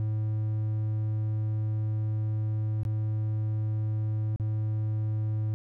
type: tone with dropouts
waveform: triangle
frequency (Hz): 108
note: A2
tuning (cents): -32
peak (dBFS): -24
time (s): 0-5.54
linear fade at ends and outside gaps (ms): 0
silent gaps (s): 2.833-2.851 / 4.361-4.398
effects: none